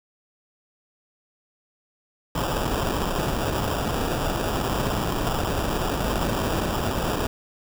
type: noise with sample-and-hold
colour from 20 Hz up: pink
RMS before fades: -25 dBFS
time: 2.35-7.27 s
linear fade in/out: 5 ms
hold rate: 2100 Hz
effects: none